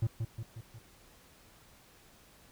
triangle tone with echo, 113 Hz, A2, 47 cents sharp, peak -24 dBFS, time 0.02-0.07 s, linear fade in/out 5 ms, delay 180 ms, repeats 4, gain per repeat -5 dB, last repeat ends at 0.79 s, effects pink hiss -60 dBFS RMS until 2.51 s

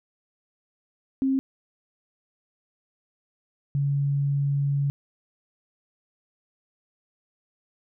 sine tone pair in turn, 267.2 / 141.01 Hz, C4 / C#3, +36 / +30 cents, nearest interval major seventh, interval 1106 cents, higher first, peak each -20 / -21 dBFS, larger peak first, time 1.22-1.39 / 3.75-4.9 s, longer second, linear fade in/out 0 ms, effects none

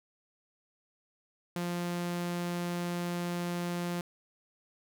sawtooth tone, 174.61 Hz, F3, in tune, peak -28 dBFS, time 1.56-4.01 s, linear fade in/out 2 ms, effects none

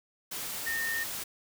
sine tone in noise, 1829 Hz, A#6, 33 cents flat, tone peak -30 dBFS, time 0.66-1.04 s, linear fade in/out 10 ms, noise white, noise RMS -37 dBFS, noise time 0.31-1.24 s, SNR +4 dB, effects none

